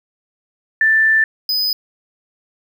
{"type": "tone pair in turn", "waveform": ["sine", "square"], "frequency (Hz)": [1769, 5003], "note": ["A6", "D#8"], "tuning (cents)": [9, 9], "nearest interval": "octave + tritone", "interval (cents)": 1800, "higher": "second", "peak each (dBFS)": [-10, -16], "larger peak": "first", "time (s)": [[0.81, 1.24], [1.49, 1.73]], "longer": "first", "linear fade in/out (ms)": 2, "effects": ["8-bit"]}